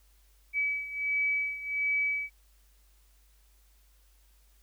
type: beating tone pair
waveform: sine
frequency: 2287 / 2288.4 Hz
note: D7 / D7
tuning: -47 / -45 cents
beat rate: 1.4 Hz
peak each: -29 / -33 dBFS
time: 0.53-2.3 s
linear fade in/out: 50 ms
effects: added 50 Hz sine -60 dBFS peak until 4.62 s + white hiss -68 dBFS RMS until 4.62 s